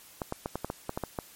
clicks, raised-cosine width 1 ms, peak -17 dBFS, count 10, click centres 0.218 / 0.324 / 0.459 / 0.556 / 0.646 / 0.701 / 0.894 / 0.975 / 1.037 / 1.188 s, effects white hiss -53 dBFS RMS until 1.35 s + MP3 64 kbps

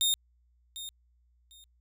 sawtooth tone with echo, 3673 Hz, A#7, 26 cents flat, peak -21 dBFS, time 0.01-0.14 s, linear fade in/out 0 ms, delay 750 ms, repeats 2, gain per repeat -14 dB, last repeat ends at 1.64 s, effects added 60 Hz sine -64 dBFS peak until 1.8 s

